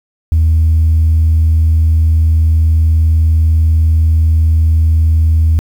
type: tone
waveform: sine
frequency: 80.1 Hz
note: E2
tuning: 49 cents flat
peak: -5 dBFS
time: 0.32-5.59 s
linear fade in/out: 0 ms
effects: tanh soft clip ceiling -4 dBFS + 7-bit